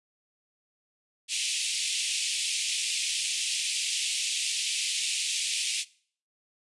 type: band-pass noise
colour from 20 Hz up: pink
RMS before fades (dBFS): -30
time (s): 1.28-5.85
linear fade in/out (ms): 50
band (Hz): 2400 to 10000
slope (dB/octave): 48
effects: noise-tail reverb RT60 0.5 s tail -21 dB re dry + resampled to 24000 Hz